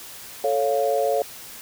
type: chord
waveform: sine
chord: A augmented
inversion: none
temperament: equal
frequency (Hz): 440 / 554.4 / 698.5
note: A4 / C#5 / E#5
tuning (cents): 0 / 0 / 0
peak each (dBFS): -24 / -22 / -24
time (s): 0.44-1.22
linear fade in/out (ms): 2
effects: white hiss -40 dBFS RMS until 1.61 s